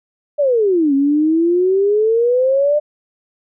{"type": "exponential two-way sweep", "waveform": "sine", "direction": "down then up", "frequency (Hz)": [604, 271.7, 604], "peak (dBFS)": -11, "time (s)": [0.38, 2.8], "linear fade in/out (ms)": 20, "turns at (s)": 0.94, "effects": []}